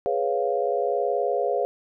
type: chord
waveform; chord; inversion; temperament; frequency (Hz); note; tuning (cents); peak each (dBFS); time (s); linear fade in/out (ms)
sine; C# dominant seventh; second; equal; 415.3 / 493.9 / 554.4 / 698.5; G#4 / B4 / C#5 / E#5; 0 / 0 / 0 / 0; -27; 0.06-1.65; 0
effects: none